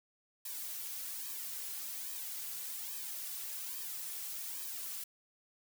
blue noise with flanger, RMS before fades -42 dBFS, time 0.45-5.04 s, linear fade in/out 5 ms, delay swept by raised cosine 1.4 to 3.3 ms, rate 1.2 Hz, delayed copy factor -0.95, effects none

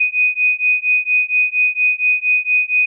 sine beating tone pair, 2489 / 2493.3 Hz, D#7 / D#7, 0 / +3 cents, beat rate 4.3 Hz, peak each -16 dBFS, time 0-2.86 s, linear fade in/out 10 ms, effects none

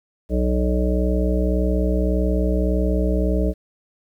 harmonic tone, 61.74 Hz, B1, in tune, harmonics 1 / 3 / 5 / 7 / 9 / 10, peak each -19 / -24 / -26 / -27 / -29 / -29 dBFS, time 0.29-3.54 s, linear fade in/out 50 ms, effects 9-bit

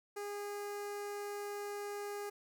sawtooth tone with notch filter, 409.2 Hz, G#4, 26 cents flat, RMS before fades -42 dBFS, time 0.16-2.3 s, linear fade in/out 10 ms, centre 3400 Hz, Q 1.4, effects none

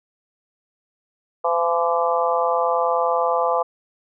harmonic tone with a mistuned harmonic, 170 Hz, F3, 46 cents flat, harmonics 3 / 4 / 5 / 6 / 7, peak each -22 / -23 / -24 / -25 / -25 dBFS, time 1.44-3.63 s, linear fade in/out 10 ms, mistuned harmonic 7, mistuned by -28 cents, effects none

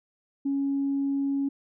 sine tone, 277.2 Hz, C#4, in tune, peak -23 dBFS, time 0.45-1.49 s, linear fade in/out 10 ms, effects tanh soft clip ceiling -19 dBFS

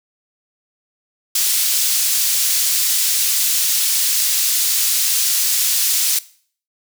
pink high-pass noise, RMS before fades -17 dBFS, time 1.35-6.19 s, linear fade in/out 5 ms, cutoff 4900 Hz, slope 12 dB/octave, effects noise-tail reverb RT60 0.5 s tail -19 dB re dry

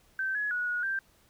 sine tone with pitch steps, 1551 / 1687 / 1461 / 1453 / 1576 Hz, G6 / G#6 / F#6 / F#6 / G6, -19 / +27 / -22 / -32 / +9 cents, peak -28 dBFS, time 0.19-0.99 s, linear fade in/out 2 ms, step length 160 ms, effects pink hiss -64 dBFS RMS until 1.29 s

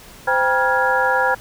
sine tone cluster, 516 / 794 / 962 / 1404 / 1665 Hz, C5 / G5 / B5 / F6 / G#6, -24 / +22 / -46 / +9 / +4 cents, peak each -21 dBFS, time 0.27-1.35 s, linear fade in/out 10 ms, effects pink hiss -42 dBFS RMS until 1.4 s

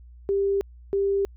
sine tone pair in turn, 395.9 / 395.9 Hz, G4 / G4, +17 / +17 cents, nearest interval unison, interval 0 cents, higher neither, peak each -20 dBFS, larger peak neither, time 0.29-0.61 / 0.93-1.25 s, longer neither, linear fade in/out 0 ms, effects added 60 Hz sine -44 dBFS peak until 1.36 s

